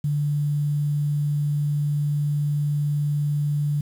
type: tone with quantisation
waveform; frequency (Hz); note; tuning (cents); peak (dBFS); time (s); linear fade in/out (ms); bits
sine; 146.6; D3; -3; -20; 0.04-3.81; 5; 8
effects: none